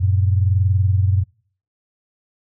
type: tone pair together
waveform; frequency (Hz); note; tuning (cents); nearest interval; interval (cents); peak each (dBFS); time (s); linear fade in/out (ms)
sine; 93.2 / 114.28; F#2 / A#2; +13 / -34; major third; 353; -14 / -21; 0-1.24; 20
effects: noise-tail reverb RT60 0.5 s tail -25 dB re dry